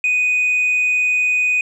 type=tone; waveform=sine; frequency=2489 Hz; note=D#7; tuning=in tune; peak=-12 dBFS; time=0.04-1.61 s; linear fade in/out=2 ms; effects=tanh soft clip ceiling -12 dBFS

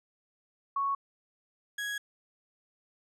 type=tone pair in turn; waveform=sine / 35% pulse; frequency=1108.7 / 1661.2 Hz; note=C#6 / G#6; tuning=0 / 0 cents; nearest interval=perfect fifth; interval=700 cents; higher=second; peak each=-27 / -31 dBFS; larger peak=first; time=0.76-0.95 / 1.78-1.98 s; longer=second; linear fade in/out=5 ms; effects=low-pass 11000 Hz 12 dB/octave

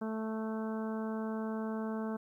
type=harmonic tone; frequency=220 Hz; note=A3; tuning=in tune; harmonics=1 / 2 / 3 / 4 / 5 / 6 / 7; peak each=-35 / -41 / -45 / -47 / -49 / -51 / -52 dBFS; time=0.01-2.17 s; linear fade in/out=10 ms; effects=12-bit

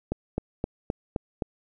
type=click train; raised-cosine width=2 ms; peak=-13 dBFS; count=6; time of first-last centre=0.12-1.422 s; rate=3.84 Hz; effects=none

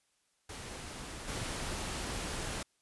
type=noise with level steps; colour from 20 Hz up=pink; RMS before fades=-44 / -38 dBFS; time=0.49-2.63 s; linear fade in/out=5 ms; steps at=1.27 s; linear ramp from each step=20 ms; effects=white hiss -75 dBFS RMS until 2.81 s + resampled to 24000 Hz

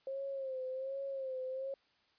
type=tone with vibrato; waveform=sine; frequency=532 Hz; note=C5; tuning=29 cents sharp; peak=-37 dBFS; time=0.07-1.74 s; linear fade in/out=2 ms; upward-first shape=sine; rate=1.3 Hz; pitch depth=58 cents each way; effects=white hiss -72 dBFS RMS until 2.18 s + resampled to 11025 Hz

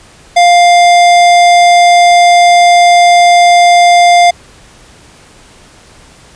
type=tone with hard clipping; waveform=sine; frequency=700 Hz; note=F5; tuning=4 cents sharp; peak=-4 dBFS; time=0.36-4.31 s; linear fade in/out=10 ms; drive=18 dB; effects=pink hiss -39 dBFS RMS until 6.35 s + resampled to 22050 Hz

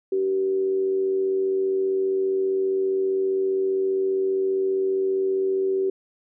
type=tone with amplitude modulation; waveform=sine; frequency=383.3 Hz; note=G4; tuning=39 cents flat; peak=-18 dBFS; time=0.12-5.9 s; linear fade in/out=5 ms; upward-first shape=sine; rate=95.1 Hz; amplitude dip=40%; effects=none

